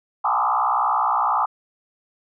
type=tone with frequency modulation; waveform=sine; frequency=1023 Hz; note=C6; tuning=39 cents flat; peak=-17 dBFS; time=0.24-1.46 s; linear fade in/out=10 ms; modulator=60.9 Hz; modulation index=4.2; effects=none